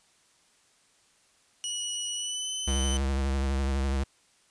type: tone with pitch glide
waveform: 20% pulse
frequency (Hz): 2927 to 3034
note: F#7 to F#7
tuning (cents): -19 to +43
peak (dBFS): -25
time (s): 1.64-2.97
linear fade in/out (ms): 0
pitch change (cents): +62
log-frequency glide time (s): 2.14-2.49
type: tone with vibrato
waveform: square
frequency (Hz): 67.8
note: C#2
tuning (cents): -38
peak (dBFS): -26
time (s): 2.67-4.04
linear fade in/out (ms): 10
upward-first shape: sine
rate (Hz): 12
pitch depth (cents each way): 44
effects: white hiss -64 dBFS RMS until 4.5 s + resampled to 22050 Hz